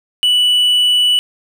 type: tone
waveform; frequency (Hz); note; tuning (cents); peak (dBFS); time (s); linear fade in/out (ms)
triangle; 2960; F#7; 0; -8; 0.23-1.19; 0
effects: none